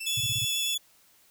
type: tone with vibrato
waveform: sawtooth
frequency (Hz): 2643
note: E7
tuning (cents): +4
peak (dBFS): -31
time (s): 0-0.75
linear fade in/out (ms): 10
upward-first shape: triangle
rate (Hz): 9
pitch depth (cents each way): 25
type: tone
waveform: sawtooth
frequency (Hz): 3426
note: A7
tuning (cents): -47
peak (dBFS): -24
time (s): 0.06-0.78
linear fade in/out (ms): 10
type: tone bursts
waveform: sine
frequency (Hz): 117.8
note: A#2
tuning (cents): +19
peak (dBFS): -31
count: 5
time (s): 0.17-0.449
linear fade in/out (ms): 5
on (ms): 35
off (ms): 26
effects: white hiss -61 dBFS RMS until 1.3 s